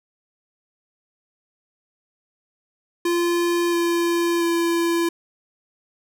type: tone with pitch steps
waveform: square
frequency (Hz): 345.2 / 341.8 / 338.5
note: F4 / F4 / E4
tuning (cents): -20 / -37 / +46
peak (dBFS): -19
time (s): 3.05-5.09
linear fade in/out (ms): 5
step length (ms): 680
effects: none